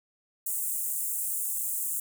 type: high-pass noise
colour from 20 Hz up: pink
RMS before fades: -31 dBFS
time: 0.46-2 s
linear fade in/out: 5 ms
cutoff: 7700 Hz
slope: 48 dB/octave
effects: none